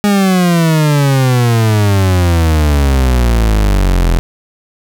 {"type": "exponential sweep", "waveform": "40% pulse", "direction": "down", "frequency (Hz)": [207.7, 41.2], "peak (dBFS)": -7, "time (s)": [0.04, 4.19], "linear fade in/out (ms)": 0, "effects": []}